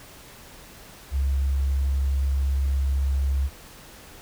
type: tone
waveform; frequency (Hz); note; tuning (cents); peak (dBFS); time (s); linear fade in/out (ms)
sine; 68.2; C#2; -28; -20; 1.11-3.5; 50
effects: pink hiss -46 dBFS RMS until 4.21 s